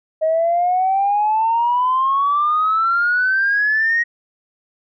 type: exponential sweep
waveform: sine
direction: up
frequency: 627 to 1892 Hz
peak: -13 dBFS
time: 0.21-4.04 s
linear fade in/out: 20 ms
effects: tanh soft clip ceiling -9 dBFS